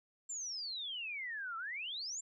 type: exponential two-way sweep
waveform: sine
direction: down then up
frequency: 7460 to 1300 to 7460 Hz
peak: -39 dBFS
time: 0.29-2.21 s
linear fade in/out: 10 ms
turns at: 1.57 s
effects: none